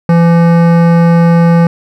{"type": "tone with hard clipping", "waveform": "sine", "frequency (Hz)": 169, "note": "E3", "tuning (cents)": 43, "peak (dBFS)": -6, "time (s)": [0.09, 1.67], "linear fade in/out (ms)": 2, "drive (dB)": 16, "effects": []}